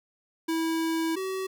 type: tone pair in turn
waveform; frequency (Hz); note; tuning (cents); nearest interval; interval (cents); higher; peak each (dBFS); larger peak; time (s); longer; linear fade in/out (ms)
square; 325.9 / 379.8; E4 / F#4; -20 / +45; minor third; 265; second; -26 / -30; first; 0.48-1.16 / 1.16-1.47; first; 10
effects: none